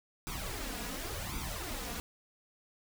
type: noise with flanger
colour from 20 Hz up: pink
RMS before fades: -39 dBFS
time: 0.27-2 s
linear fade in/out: 0 ms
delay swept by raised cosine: 0.82 to 4.22 ms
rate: 0.91 Hz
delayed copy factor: +0.75
effects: none